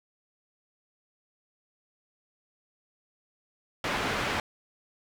white low-pass noise, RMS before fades -30 dBFS, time 3.84-4.4 s, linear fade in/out 2 ms, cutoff 2100 Hz, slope 12 dB/octave, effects none

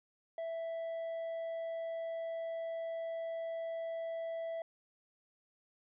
triangle tone, 660 Hz, E5, 2 cents sharp, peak -35 dBFS, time 0.38-4.62 s, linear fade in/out 2 ms, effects resampled to 8000 Hz

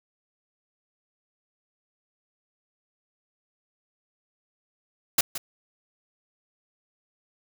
white noise with echo, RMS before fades -19 dBFS, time 5.18-5.21 s, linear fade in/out 5 ms, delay 170 ms, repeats 1, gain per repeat -13 dB, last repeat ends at 5.38 s, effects none

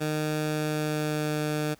15% pulse tone with pitch glide, 153.3 to 151.45 Hz, D#3 to D#3, -25 to -46 cents, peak -20 dBFS, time 0-1.75 s, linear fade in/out 20 ms, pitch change -21 cents, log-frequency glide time 0.42-1.42 s, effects pink hiss -58 dBFS RMS until 1.79 s

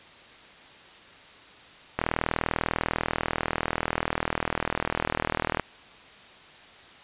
click train, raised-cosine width 0.5 ms, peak -9 dBFS, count 146, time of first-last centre 1.99-5.597 s, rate 40.2 Hz, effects white hiss -49 dBFS RMS until 7.03 s + resampled to 8000 Hz

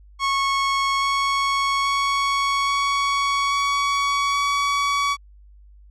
sawtooth tone with pitch steps, 1100 / 1106.4 / 1112.8 / 1119.2 / 1125.7 / 1132.2 Hz, C#6 / C#6 / C#6 / C#6 / C#6 / C#6, -14 / -4 / +6 / +16 / +26 / +36 cents, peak -15 dBFS, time 0.19-5.17 s, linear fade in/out 50 ms, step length 830 ms, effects added 50 Hz sine -45 dBFS peak until 5.9 s + low-pass 6000 Hz 12 dB/octave

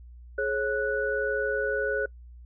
sine tone cluster, 422.6 / 544 / 1477 Hz, G#4 / C#5 / F#6, +30 / -33 / -3 cents, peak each -29 dBFS, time 0.38-2.06 s, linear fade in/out 5 ms, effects noise-tail reverb RT60 0.1 s tail -25 dB re dry + added 60 Hz sine -44 dBFS peak until 2.45 s

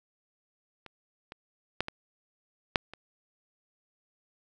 clicks, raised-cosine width 0.3 ms, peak -29 / -26 / -11 / -19 / -6 / -27 dBFS, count 6, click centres 0.863 / 1.321 / 1.806 / 1.884 / 2.758 / 2.936 s, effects none

